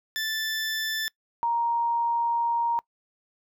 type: tone pair in turn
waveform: 20% pulse / sine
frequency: 1760 / 936.1 Hz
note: A6 / A#5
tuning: 0 / +7 cents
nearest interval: major seventh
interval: 1093 cents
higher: first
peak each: -22 dBFS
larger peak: neither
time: 0.16-1.08 / 1.43-2.79 s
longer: second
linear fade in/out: 0 ms
effects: noise-tail reverb RT60 0.1 s tail -24 dB re dry